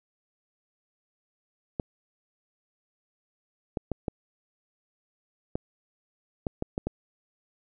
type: clicks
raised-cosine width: 2 ms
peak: -15 dBFS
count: 9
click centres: 1.798 / 3.772 / 3.917 / 4.082 / 5.555 / 6.468 / 6.624 / 6.779 / 6.87 s
effects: none